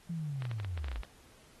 sine linear sweep, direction down, 173.6 to 48.93 Hz, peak -34 dBFS, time 0.09-1.02 s, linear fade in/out 10 ms
clicks, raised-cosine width 0.3 ms, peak -28 dBFS, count 11, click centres 0.422 / 0.453 / 0.514 / 0.6 / 0.647 / 0.776 / 0.844 / 0.884 / 0.916 / 0.959 / 1.034 s
effects pink hiss -61 dBFS RMS until 1.6 s + AAC 32 kbps

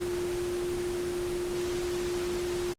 sine tone in noise, 354.2 Hz, F4, 24 cents sharp, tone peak -29 dBFS, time 0-2.74 s, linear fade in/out 20 ms, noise pink, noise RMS -38 dBFS, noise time 0-2.74 s, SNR +6 dB, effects low-pass 10000 Hz 12 dB/octave + Opus 24 kbps

